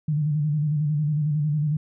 sine tone with vibrato, 150 Hz, D3, 37 cents sharp, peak -20 dBFS, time 0.08-1.77 s, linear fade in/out 5 ms, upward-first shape square, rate 11 Hz, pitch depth 53 cents each way, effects none

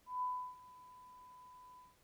sine tone with ADSR envelope, 1000 Hz, B5, 21 cents sharp, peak -34 dBFS, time 0.06-1.96 s, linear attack 160 ms, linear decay 330 ms, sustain -21 dB, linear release 170 ms, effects pink hiss -71 dBFS RMS until 2.03 s

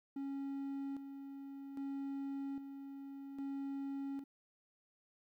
triangle tone with tremolo, 275.7 Hz, C#4, 9 cents flat, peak -37 dBFS, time 0.16-4.24 s, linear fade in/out 5 ms, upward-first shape square, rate 0.62 Hz, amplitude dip 55%, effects 13-bit

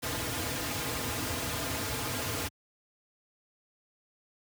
pink noise with comb filter, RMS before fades -33 dBFS, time 0.02-2.49 s, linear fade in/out 20 ms, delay 5.3 ms, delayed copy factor -0.75, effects high-pass 80 Hz 12 dB/octave

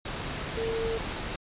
sine tone in noise, 453.2 Hz, A#4, 49 cents flat, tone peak -28 dBFS, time 0.57-0.98 s, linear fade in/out 5 ms, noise pink, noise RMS -34 dBFS, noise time 0.05-1.36 s, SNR +3 dB, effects resampled to 8000 Hz

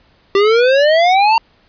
square exponential sweep, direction up, 388.6 to 924 Hz, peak -9 dBFS, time 0.35-1.38 s, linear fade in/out 2 ms, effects pink hiss -53 dBFS RMS until 1.68 s + resampled to 11025 Hz

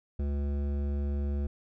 sine tone with hard clipping, 71.2 Hz, C#2, 47 cents sharp, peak -30 dBFS, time 0.19-1.47 s, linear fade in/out 5 ms, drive 13 dB, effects none

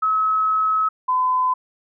sine tone pair in turn, 1286 / 1015.1 Hz, E6 / B5, -43 / +47 cents, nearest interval major third, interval 410 cents, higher first, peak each -16 dBFS, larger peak neither, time 0.02-0.89 / 1.08-1.54 s, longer first, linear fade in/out 10 ms, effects none

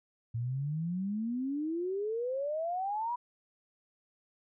sine exponential sweep, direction up, 112.9 to 987.8 Hz, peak -31 dBFS, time 0.34-3.16 s, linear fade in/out 10 ms, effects none

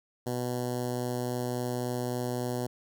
10% pulse tone with notch filter, 123.6 Hz, B2, 2 cents sharp, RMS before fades -32 dBFS, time 0.26-2.67 s, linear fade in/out 10 ms, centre 2300 Hz, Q 0.53, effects none

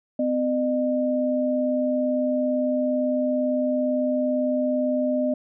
sine tone pair together, 255.2 / 607 Hz, C4 / D#5, -43 / -43 cents, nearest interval octave + minor third, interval 1500 cents, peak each -23 / -23 dBFS, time 0.19-5.34 s, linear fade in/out 5 ms, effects none

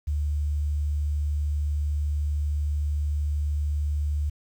sine tone, 73.9 Hz, D2, 11 cents sharp, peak -23 dBFS, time 0.07-4.3 s, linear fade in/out 10 ms, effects 9-bit

